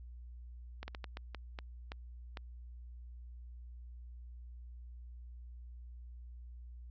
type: slowing click train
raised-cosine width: 0.3 ms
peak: -27 dBFS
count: 9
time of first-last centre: 0.83-2.372 s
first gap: 50 ms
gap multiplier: 1.37
effects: added 60 Hz sine -47 dBFS peak until 6.9 s + resampled to 16000 Hz